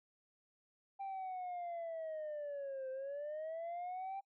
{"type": "linear two-way sweep", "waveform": "sine", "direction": "down then up", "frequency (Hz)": [790, 519, 790], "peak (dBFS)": -38, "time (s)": [0.99, 4.21], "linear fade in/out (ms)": 20, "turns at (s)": 2.9, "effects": ["noise-tail reverb RT60 0.1 s tail -25 dB re dry", "tanh soft clip ceiling -39 dBFS"]}